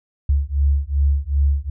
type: beating tone pair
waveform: sine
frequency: 69.3 / 71.9 Hz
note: C#2 / D2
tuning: 0 / -36 cents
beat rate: 2.6 Hz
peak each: -18 / -18 dBFS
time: 0.29-1.7 s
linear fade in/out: 5 ms
effects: none